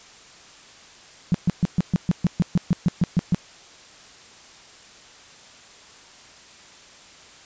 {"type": "tone bursts", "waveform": "sine", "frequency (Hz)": 174.61, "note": "F3", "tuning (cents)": 0, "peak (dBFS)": -14, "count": 14, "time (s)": [1.32, 3.346], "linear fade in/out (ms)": 0, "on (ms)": 24, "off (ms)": 130, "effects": ["white hiss -47 dBFS RMS until 7.45 s", "resampled to 16000 Hz"]}